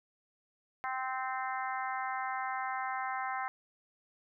harmonic tone, 260 Hz, C4, 11 cents flat, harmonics 3 / 4 / 5 / 6 / 7 / 8, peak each -37 / -39 / -41 / -43 / -44 / -45 dBFS, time 0.84-3.48 s, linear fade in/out 0 ms, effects none

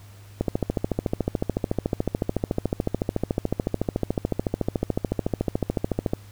click train, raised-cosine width 2 ms, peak -9 dBFS, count 80, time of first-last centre 0.41-6.135 s, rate 13.8 Hz, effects added 101 Hz sine -44 dBFS peak until 6.31 s + pink hiss -53 dBFS RMS until 6.31 s

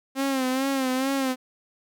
sawtooth tone with vibrato, 264.9 Hz, C4, 22 cents sharp, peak -19 dBFS, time 0.15-1.36 s, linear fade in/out 50 ms, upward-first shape sine, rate 2.3 Hz, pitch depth 63 cents each way, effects none

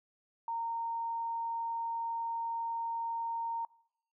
sine tone, 922 Hz, A#5, 19 cents flat, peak -33 dBFS, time 0.48-3.65 s, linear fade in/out 2 ms, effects noise-tail reverb RT60 0.7 s tail -24 dB re dry

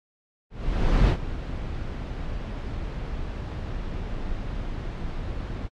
brown noise with ADSR envelope, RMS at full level -17 dBFS, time 0.5-5.69 s, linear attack 590 ms, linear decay 79 ms, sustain -14 dB, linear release 38 ms, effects low-pass 4000 Hz 12 dB/octave + AAC 64 kbps

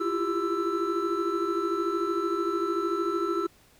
triangle tone cluster, 335.4 / 348.7 / 396.4 / 1327 Hz, E4 / F4 / G4 / E6, +30 / -3 / +19 / +11 cents, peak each -29 dBFS, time 0-3.47 s, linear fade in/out 10 ms, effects pink hiss -59 dBFS RMS until 3.79 s

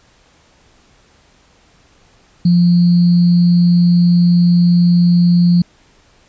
sine tone with sample-and-hold, 174.61 Hz, F3, in tune, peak -7 dBFS, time 2.45-5.62 s, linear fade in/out 5 ms, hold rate 4410 Hz, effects pink hiss -51 dBFS RMS until 6.28 s + resampled to 16000 Hz

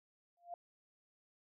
sine tone with exponential growth, 695 Hz, F5, 9 cents flat, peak -39 dBFS, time 0.37-0.54 s, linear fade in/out 2 ms, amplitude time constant 36 ms, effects none

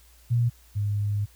sine tone pair in turn, 119 / 102.96 Hz, A#2 / G#2, +36 / -15 cents, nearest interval minor third, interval 251 cents, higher first, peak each -19 / -23 dBFS, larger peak first, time 0.3-0.5 / 0.75-1.26 s, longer second, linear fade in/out 20 ms, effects added 59 Hz sine -54 dBFS peak until 1.35 s + white hiss -58 dBFS RMS until 1.35 s

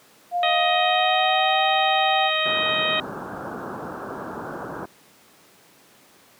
sine tone with pitch glide, 705 to 773.3 Hz, F5 to G5, +16 to -24 cents, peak -20 dBFS, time 0.31-2.31 s, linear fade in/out 50 ms, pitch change +160 cents, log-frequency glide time 0.6-1.65 s
harmonic tone, 627 Hz, D#5, 13 cents sharp, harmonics 1 / 2 / 3 / 4 / 5 / 6, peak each -27 / -27 / -27 / -27 / -27 / -27 dBFS, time 0.43-3 s, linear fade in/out 2 ms
pink low-pass noise, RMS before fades -30 dBFS, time 2.45-4.86 s, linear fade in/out 10 ms, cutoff 1600 Hz, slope 96 dB/octave
effects pink hiss -53 dBFS RMS until 6.39 s + high-pass 200 Hz 12 dB/octave

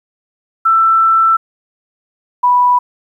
sine tone pair in turn, 1332 / 984.7 Hz, E6 / B5, +18 / -5 cents, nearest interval perfect fourth, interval 523 cents, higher first, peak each -7 dBFS, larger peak neither, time 0.65-1.37 / 2.43-2.79 s, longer first, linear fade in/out 10 ms, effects 8-bit

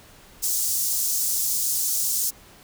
pink high-pass noise, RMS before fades -24 dBFS, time 0.42-2.31 s, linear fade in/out 20 ms, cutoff 5900 Hz, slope 24 dB/octave, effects pink hiss -50 dBFS RMS until 2.63 s

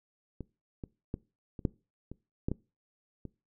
clicks, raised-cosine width 3 ms, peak -26 / -26 / -20 / -29 / -14 / -29 / -17 / -19 / -28 dBFS, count 9, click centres 0.407 / 0.838 / 1.141 / 1.592 / 1.652 / 2.116 / 2.485 / 2.516 / 3.253 s, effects noise-tail reverb RT60 0.3 s tail -22 dB re dry

